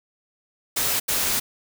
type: noise bursts at uneven times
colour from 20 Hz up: white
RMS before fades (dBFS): -23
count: 2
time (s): 0.76-1 / 1.08-1.4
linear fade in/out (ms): 10
effects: none